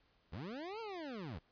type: linear two-way sweep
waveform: 25% pulse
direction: up then down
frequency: 65.41 to 466.2 to 65.41 Hz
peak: -39 dBFS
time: 0.32-1.39 s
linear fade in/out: 10 ms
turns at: 0.8 s
effects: pink hiss -73 dBFS RMS until 1.51 s + resampled to 11025 Hz